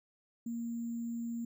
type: tone with sample-and-hold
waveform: sine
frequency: 233.1 Hz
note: A#3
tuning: in tune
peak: -35 dBFS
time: 0.46-1.45 s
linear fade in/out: 5 ms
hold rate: 7350 Hz
effects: none